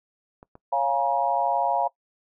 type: clicks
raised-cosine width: 1 ms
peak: -31 dBFS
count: 2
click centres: 0.429 / 0.554 s
type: chord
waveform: sine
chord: Bb minor seventh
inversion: first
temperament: equal with one note detuned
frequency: 554.4 / 698.5 / 830.6 / 951.9 Hz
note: Db5 / F5 / Ab5 / Bb5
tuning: 0 / 0 / 0 / +36 cents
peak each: -29 / -25 / -26 / -25 dBFS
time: 0.72-1.88 s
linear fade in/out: 10 ms
effects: noise-tail reverb RT60 0.1 s tail -21 dB re dry